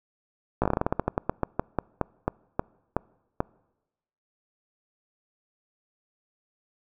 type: slowing click train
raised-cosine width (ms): 1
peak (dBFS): -9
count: 22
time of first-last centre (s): 0.62-3.404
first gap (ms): 16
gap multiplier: 1.18
effects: noise-tail reverb RT60 1.0 s tail -26 dB re dry